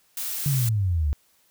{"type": "noise", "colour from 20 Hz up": "blue", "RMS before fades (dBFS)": -30, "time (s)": [0.17, 0.69], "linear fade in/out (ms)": 2}
{"type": "exponential sweep", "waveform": "sine", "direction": "down", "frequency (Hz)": [147.7, 69.3], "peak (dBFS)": -20, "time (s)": [0.46, 1.13], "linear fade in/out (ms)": 0}
{"effects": ["white hiss -63 dBFS RMS until 1.5 s"]}